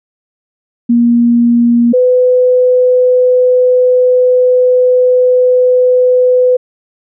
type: tone pair in turn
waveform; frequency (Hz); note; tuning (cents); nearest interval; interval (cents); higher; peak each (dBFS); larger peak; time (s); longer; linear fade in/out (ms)
sine; 237 / 502.2; A#3 / B4; +29 / +29; octave + minor second; 1300; second; -5; neither; 0.89-1.93 / 1.93-6.57; second; 10
effects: none